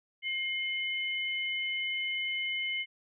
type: tone pair together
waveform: sine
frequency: 2130 / 3001 Hz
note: C7 / F#7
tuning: +30 / +24 cents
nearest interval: tritone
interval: 594 cents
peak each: -32 / -35 dBFS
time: 0.22-2.86 s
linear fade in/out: 50 ms
effects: none